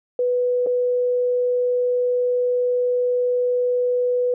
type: tone with dropouts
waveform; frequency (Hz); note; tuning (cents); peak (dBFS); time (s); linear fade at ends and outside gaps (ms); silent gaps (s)
sine; 493.9; B4; 0; -17; 0.19-4.34; 2; 0.663-0.669
effects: none